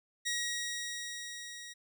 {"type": "tone with level ramp", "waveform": "15% pulse", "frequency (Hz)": 1900, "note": "A#6", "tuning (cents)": 33, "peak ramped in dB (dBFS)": [-25, -39], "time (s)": [0.25, 1.74], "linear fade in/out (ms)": 20, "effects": []}